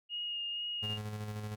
sine tone with vibrato, 2855 Hz, F7, 37 cents sharp, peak -35 dBFS, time 0.09-0.99 s, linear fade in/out 50 ms, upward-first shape sine, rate 2.1 Hz, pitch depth 15 cents each way
35% pulse tone with tremolo, 106 Hz, G#2, 36 cents sharp, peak -35 dBFS, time 0.82-1.56 s, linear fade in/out 20 ms, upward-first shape square, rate 13 Hz, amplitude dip 35%
effects none

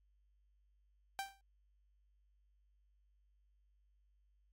sawtooth tone with exponential decay, 784 Hz, G5, in tune, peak -32 dBFS, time 1.19-1.41 s, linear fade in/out 0 ms, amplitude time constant 46 ms, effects added 50 Hz sine -70 dBFS peak until 4.52 s + AAC 48 kbps

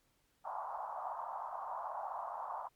white band-pass noise, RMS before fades -42 dBFS, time 0.44-2.69 s, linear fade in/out 20 ms, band 680 to 1100 Hz, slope 48 dB/octave, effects pink hiss -75 dBFS RMS until 2.75 s + MP3 96 kbps

